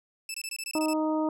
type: tone bursts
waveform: 15% pulse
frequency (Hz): 2633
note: E7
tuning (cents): -3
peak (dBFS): -26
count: 9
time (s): 0.29-0.934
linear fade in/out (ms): 2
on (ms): 52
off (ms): 22
type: harmonic tone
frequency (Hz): 311.1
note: D#4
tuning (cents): 0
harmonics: 1 / 2 / 3 / 4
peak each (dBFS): -26 / -31 / -33 / -40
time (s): 0.75-1.29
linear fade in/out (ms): 2
effects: none